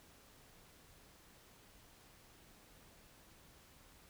silence, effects pink hiss -63 dBFS RMS until 4.09 s

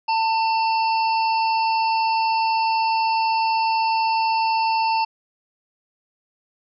harmonic tone with a mistuned harmonic, 896 Hz, A5, 31 cents sharp, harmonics 1 / 3 / 5 / 6, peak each -18 / -28 / -32 / -34 dBFS, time 0.08-5.05 s, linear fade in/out 10 ms, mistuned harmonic 6, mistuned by -85 cents, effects none

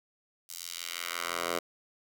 10% pulse tone with high-pass filter sweep, 85.8 Hz, F2, 30 cents flat, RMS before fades -36 dBFS, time 0.49-1.59 s, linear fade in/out 5 ms, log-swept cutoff 6500 to 540 Hz, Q 0.94, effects none

